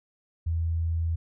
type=tone; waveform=sine; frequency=82.6 Hz; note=E2; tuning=4 cents sharp; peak=-24 dBFS; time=0.46-1.16 s; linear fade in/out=10 ms; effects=none

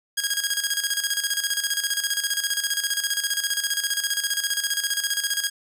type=tone with tremolo; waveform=10% pulse; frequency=1638 Hz; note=G#6; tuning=24 cents flat; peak=-12 dBFS; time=0.17-5.5 s; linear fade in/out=10 ms; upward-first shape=square; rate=15 Hz; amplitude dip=65%; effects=none

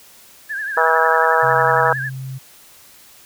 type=tone with vibrato; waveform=sine; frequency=1661.2 Hz; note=G#6; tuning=in tune; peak=-22 dBFS; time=0.49-2.1 s; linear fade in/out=20 ms; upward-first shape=triangle; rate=11 Hz; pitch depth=120 cents each way
type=harmonic tone; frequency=161.9 Hz; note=E3; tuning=31 cents flat; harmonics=3 / 4 / 5 / 6 / 7 / 8 / 9 / 10; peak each=-20 / -21 / -21 / -19 / -25 / -19 / -23 / -24 dBFS; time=0.77-1.93 s; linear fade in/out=2 ms
type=tone; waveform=sine; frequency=132.1 Hz; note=C3; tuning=17 cents sharp; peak=-26 dBFS; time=1.42-2.39 s; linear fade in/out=20 ms
effects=white hiss -46 dBFS RMS until 3.25 s

